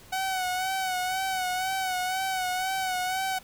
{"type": "tone with vibrato", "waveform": "sawtooth", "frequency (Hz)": 748, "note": "F#5", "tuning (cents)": 19, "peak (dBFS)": -23, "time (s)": [0.12, 3.39], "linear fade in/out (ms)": 10, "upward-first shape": "sine", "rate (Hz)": 2, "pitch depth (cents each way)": 45, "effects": ["pink hiss -52 dBFS RMS until 3.43 s"]}